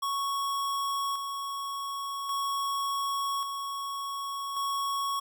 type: tone with tremolo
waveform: square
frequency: 1108.7 Hz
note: C#6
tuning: in tune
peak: -29 dBFS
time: 0.02-5.2 s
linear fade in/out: 10 ms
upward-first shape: square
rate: 0.44 Hz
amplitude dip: 40%
effects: none